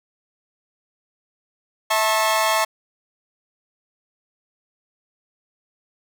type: tone cluster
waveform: sawtooth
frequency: 652 / 882 / 1085 Hz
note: E5 / A5 / C#6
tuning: -19 / +4 / -37 cents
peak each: -18 dBFS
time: 1.9-2.65 s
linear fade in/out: 10 ms
effects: none